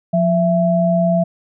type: tone pair together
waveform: sine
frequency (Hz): 176.4 / 666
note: F3 / E5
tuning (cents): +18 / +18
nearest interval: octave + major seventh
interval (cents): 2300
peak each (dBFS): -15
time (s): 0.13-1.24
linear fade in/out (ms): 10
effects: none